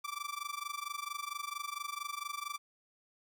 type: tone with amplitude modulation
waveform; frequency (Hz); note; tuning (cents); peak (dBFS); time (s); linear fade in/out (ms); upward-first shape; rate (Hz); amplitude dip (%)
sawtooth; 1168; D6; -10; -31; 0.04-2.58; 10; sine; 24.4; 90
effects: none